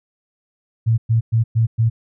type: tone bursts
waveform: sine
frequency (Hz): 113.6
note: A#2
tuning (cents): -44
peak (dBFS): -12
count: 5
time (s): 0.86-1.9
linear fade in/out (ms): 20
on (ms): 120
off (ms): 110
effects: none